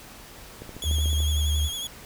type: click train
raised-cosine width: 2 ms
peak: -25 dBFS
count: 9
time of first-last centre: 0.62-1.204 s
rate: 13.7 Hz
type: tone with vibrato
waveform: sawtooth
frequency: 3322 Hz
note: G#7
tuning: in tune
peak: -27 dBFS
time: 0.82-1.87 s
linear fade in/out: 2 ms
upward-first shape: sine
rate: 11 Hz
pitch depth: 46 cents each way
type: tone with pitch glide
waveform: sine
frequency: 75.8 to 75.02 Hz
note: D#2 to D2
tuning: -45 to +37 cents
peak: -21 dBFS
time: 0.83-1.7 s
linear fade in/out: 50 ms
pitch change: -18 cents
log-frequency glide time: 0.97-1.51 s
effects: pink hiss -45 dBFS RMS until 2.05 s